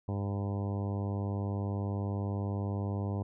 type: harmonic tone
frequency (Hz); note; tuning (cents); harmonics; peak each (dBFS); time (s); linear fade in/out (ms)
100; G2; +35; 1 / 2 / 3 / 4 / 5 / 6 / 7 / 8 / 9 / 10; -32 / -38 / -42 / -44 / -46 / -48 / -49 / -50 / -51 / -52; 0.08-3.23; 5
effects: none